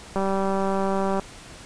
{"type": "click train", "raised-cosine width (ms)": 1, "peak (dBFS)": -12, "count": 202, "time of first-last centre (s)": [0.16, 1.196], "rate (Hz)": 194, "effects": ["pink hiss -43 dBFS RMS until 1.65 s", "resampled to 22050 Hz"]}